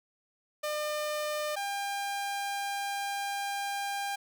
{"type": "tone pair in turn", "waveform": "sawtooth", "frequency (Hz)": [602, 800.6], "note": ["D5", "G5"], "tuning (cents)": [43, 36], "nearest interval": "perfect fourth", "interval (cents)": 493, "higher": "second", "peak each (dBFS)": [-27, -28], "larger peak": "first", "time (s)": [[0.63, 1.56], [1.56, 4.16]], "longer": "second", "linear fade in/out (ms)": 10, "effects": []}